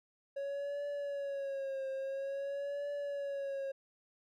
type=tone with vibrato; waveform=triangle; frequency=554.4 Hz; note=C#5; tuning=in tune; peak=-34 dBFS; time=0.36-3.72 s; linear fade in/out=10 ms; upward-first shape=triangle; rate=0.49 Hz; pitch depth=68 cents each way; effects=none